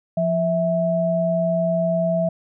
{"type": "tone pair together", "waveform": "sine", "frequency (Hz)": [173.4, 654.7], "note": ["F3", "E5"], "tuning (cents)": [-12, -12], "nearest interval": "octave + major seventh", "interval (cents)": 2300, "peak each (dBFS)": [-22, -19], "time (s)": [0.17, 2.29], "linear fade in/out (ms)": 5, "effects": []}